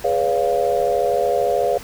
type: chord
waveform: sine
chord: C# dominant seventh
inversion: second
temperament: equal with one note detuned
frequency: 415.3 / 493.9 / 567.3 / 698.5 Hz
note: G#4 / B4 / C#5 / E#5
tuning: 0 / 0 / +40 / 0 cents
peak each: -23 / -21 / -21 / -21 dBFS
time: 0.04-1.78 s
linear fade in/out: 5 ms
effects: pink hiss -38 dBFS RMS until 1.83 s